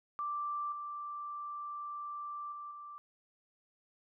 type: tone with level steps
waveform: sine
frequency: 1174.7 Hz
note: D6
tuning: in tune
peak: -34 / -39 / -42 / -45 dBFS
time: 0.19-2.98 s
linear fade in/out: 0 ms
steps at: 0.72 / 2.52 / 2.71 s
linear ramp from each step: 2 ms
effects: none